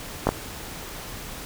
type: clicks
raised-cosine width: 1 ms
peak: -5 dBFS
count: 2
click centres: 0.27 / 0.29 s
effects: pink hiss -37 dBFS RMS until 1.45 s

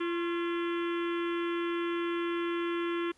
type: harmonic tone with a mistuned harmonic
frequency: 341.8 Hz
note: F4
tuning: 37 cents flat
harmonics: 1 / 3 / 4 / 5 / 6 / 7 / 8 / 9 / 10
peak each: -30 / -40 / -42 / -44 / -46 / -47 / -48 / -49 / -50 dBFS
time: 0-3.12 s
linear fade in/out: 10 ms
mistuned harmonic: 3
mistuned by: +66 cents
effects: pink hiss -65 dBFS RMS until 3.17 s + resampled to 24000 Hz

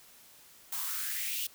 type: noise with high-pass filter sweep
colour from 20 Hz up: blue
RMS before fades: -35 dBFS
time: 0.72-1.47 s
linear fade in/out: 5 ms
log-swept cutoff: 890 to 3100 Hz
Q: 4.1
effects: white hiss -57 dBFS RMS until 1.54 s

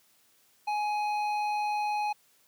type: tone with hard clipping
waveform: sine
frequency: 837 Hz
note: G#5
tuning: 13 cents sharp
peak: -29 dBFS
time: 0.67-2.13 s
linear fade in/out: 10 ms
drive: 9 dB
effects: white hiss -65 dBFS RMS until 2.47 s + high-pass 100 Hz 12 dB/octave

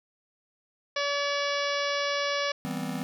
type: harmonic tone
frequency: 571 Hz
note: D5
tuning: 49 cents flat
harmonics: 1 / 2 / 3 / 4 / 5 / 6 / 7 / 8 / 9 / 10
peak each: -30 / -33 / -34 / -35 / -38 / -38 / -40 / -42 / -38 / -43 dBFS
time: 0.96-2.52 s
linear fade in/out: 5 ms
type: chord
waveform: square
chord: C major seventh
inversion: first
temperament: just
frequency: 163.52 / 196.22 / 245.3 / 261.6 Hz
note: E3 / G3 / B3 / C4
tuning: -14 / +2 / -12 / 0 cents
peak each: -37 dBFS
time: 2.65-3.03 s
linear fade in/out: 0 ms
effects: none

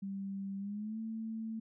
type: tone with pitch glide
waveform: sine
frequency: 196 to 222.6 Hz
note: G3 to A3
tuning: 0 to +20 cents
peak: -37 dBFS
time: 0.02-1.6 s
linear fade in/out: 10 ms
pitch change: +220 cents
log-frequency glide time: 0.58-0.99 s
effects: none

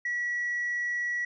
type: tone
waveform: sine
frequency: 1934 Hz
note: B6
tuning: 37 cents flat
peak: -26 dBFS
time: 0.05-1.25 s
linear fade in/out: 5 ms
effects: tanh soft clip ceiling -25 dBFS

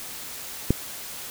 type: click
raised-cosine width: 3 ms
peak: -5 dBFS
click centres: 0.706 s
effects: white hiss -37 dBFS RMS until 1.3 s

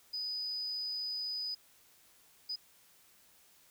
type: tone bursts at uneven times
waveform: sine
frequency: 4978 Hz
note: D#8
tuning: in tune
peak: -35 dBFS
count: 2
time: 0.13-1.55 / 2.49-2.56 s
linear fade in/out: 10 ms
effects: white hiss -64 dBFS RMS until 3.7 s

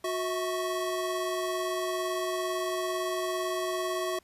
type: tone cluster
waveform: square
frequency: 364.4 / 646 / 1111 Hz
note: F#4 / E5 / C#6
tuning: -26 / -35 / +4 cents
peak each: -33 / -34 / -37 dBFS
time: 0.04-4.19 s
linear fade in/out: 5 ms
effects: pink hiss -65 dBFS RMS until 4.23 s + resampled to 32000 Hz

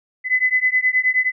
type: beating tone pair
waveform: sine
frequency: 2011 / 2020.5 Hz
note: B6 / B6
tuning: +31 / +39 cents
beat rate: 9.5 Hz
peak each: -18 dBFS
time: 0.24-1.32 s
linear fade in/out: 50 ms
effects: none

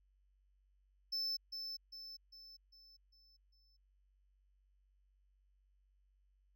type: tone with echo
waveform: triangle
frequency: 5274 Hz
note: E8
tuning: in tune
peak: -35 dBFS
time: 1.12-1.37 s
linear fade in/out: 10 ms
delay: 400 ms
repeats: 6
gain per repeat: -6 dB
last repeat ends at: 3.77 s
effects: added 48 Hz sine -70 dBFS peak until 6.55 s

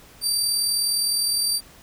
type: tone with amplitude modulation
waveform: 25% pulse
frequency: 4668 Hz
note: D8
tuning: 11 cents flat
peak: -14 dBFS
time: 0.21-1.61 s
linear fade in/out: 50 ms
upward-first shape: sine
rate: 39.8 Hz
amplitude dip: 35%
effects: pink hiss -49 dBFS RMS until 1.82 s

